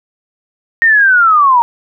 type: linear sweep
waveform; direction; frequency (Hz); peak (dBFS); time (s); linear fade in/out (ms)
sine; down; 1864.7 to 920; -5; 0.82-1.62; 0
effects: none